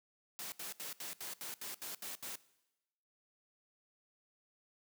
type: noise bursts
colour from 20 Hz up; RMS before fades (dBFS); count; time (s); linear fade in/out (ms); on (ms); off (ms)
white; -44; 10; 0.39-2.356; 0; 130; 74
effects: noise-tail reverb RT60 1.0 s tail -20 dB re dry + high-pass 150 Hz 12 dB/octave